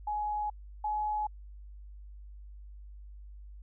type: tone pair in turn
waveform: sine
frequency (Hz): 840 / 846.3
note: G#5 / G#5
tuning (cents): +19 / +32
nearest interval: unison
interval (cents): 13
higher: second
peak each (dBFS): -30 / -29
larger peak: second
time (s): 0.07-0.5 / 0.84-1.27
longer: neither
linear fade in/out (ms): 5
effects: added 50 Hz sine -45 dBFS peak until 3.62 s